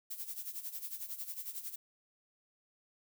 violet noise with tremolo, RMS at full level -40 dBFS, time 0.1-1.76 s, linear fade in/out 10 ms, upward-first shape sine, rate 11 Hz, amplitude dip 75%, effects none

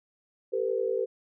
sine tone cluster, 392.2 / 453.4 / 504 Hz, G4 / A#4 / B4, +1 / -48 / +35 cents, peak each -30 dBFS, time 0.52-1.06 s, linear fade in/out 20 ms, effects none

